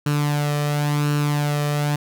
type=tone with flanger; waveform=sawtooth; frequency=146.83 Hz; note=D3; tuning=in tune; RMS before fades=-21 dBFS; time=0.06-1.96 s; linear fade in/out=5 ms; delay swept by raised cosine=0.71 to 1.65 ms; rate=0.94 Hz; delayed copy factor=+0.55; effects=none